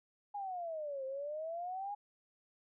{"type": "exponential two-way sweep", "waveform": "sine", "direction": "down then up", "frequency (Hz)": [830.6, 523, 830.6], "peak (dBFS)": -38, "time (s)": [0.34, 1.95], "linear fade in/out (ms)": 10, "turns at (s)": 1.05, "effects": []}